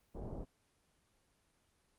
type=low-pass noise; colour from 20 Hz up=pink; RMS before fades=-44 dBFS; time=0.14-0.45 s; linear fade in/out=20 ms; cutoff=740 Hz; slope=24 dB/octave; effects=pink hiss -75 dBFS RMS until 1.98 s + Opus 24 kbps